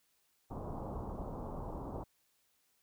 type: low-pass noise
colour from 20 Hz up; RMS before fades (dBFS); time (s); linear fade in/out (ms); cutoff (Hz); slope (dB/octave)
pink; -42; 0.5-2.04; 10; 1100; 48
effects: white hiss -75 dBFS RMS until 2.82 s